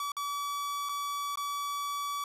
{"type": "tone with dropouts", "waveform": "45% pulse", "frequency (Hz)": 1145, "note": "D6", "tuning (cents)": -44, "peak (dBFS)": -32, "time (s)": [0, 2.24], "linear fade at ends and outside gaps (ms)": 2, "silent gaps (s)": [[0.119, 0.167], [0.889, 0.892], [1.357, 1.373]], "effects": ["resampled to 32000 Hz"]}